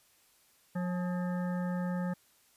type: harmonic tone with a mistuned harmonic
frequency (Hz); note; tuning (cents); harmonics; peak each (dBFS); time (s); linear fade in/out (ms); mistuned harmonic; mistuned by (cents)
179.4; F3; +47; 1 / 3 / 5 / 7 / 9 / 10; -31 / -41 / -45 / -48 / -50 / -51; 0.75-2.14; 10; 5; -65
effects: white hiss -66 dBFS RMS until 2.56 s + resampled to 32000 Hz